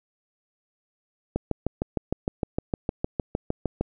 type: click train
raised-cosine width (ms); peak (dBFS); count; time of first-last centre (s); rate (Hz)
2; -11; 17; 1.36-3.81; 6.53
effects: none